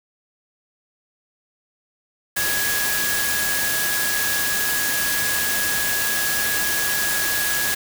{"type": "tone in noise", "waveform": "sine", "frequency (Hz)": 1667, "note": "G#6", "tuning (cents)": 6, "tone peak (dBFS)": -24, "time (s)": [2.36, 7.75], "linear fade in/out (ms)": 10, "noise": "white", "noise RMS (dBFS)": -23, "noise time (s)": [2.36, 7.75], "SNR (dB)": -4, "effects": []}